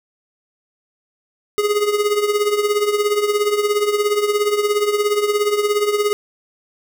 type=tone with tremolo; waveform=square; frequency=415.3 Hz; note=G#4; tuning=in tune; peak=-13 dBFS; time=1.58-6.13 s; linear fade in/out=0 ms; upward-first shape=triangle; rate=17 Hz; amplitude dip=75%; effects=none